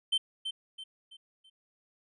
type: tone with echo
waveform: triangle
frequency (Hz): 3100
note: G7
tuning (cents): -20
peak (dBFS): -23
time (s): 0.12-0.18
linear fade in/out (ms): 10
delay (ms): 330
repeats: 4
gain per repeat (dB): -8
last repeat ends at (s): 1.5
effects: resampled to 24000 Hz